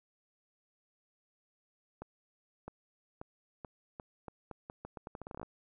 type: accelerating click train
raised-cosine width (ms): 1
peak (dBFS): -29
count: 20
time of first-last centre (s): 2.02-5.43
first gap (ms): 660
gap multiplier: 0.81
effects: none